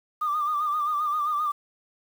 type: tone with vibrato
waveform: sine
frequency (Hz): 1200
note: D6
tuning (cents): +37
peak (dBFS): -22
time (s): 0.21-1.52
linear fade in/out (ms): 10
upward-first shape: sine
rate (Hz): 7.6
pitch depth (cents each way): 60
effects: tanh soft clip ceiling -19 dBFS + 8-bit